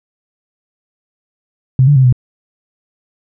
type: tone with pitch steps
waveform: sine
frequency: 130.3 / 145 / 131.3 / 125.2 Hz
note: C3 / D3 / C3 / B2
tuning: -7 / -22 / +6 / +24 cents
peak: -5 dBFS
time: 1.79-2.126 s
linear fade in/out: 2 ms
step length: 84 ms
effects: none